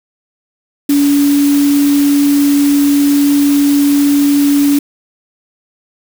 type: tone in noise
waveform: sine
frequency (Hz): 285.4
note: D4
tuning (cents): -49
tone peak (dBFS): -7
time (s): 0.89-4.79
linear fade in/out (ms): 5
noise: white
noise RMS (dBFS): -23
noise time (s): 0.89-4.79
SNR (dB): +13
effects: none